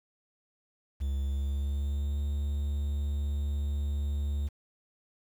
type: tone with pitch glide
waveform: triangle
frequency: 68.6 to 71.89 Hz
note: C#2 to D2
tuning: -17 to -36 cents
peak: -26 dBFS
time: 1-4.49 s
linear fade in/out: 20 ms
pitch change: +81 cents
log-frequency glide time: 1.21-2.21 s
effects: 9-bit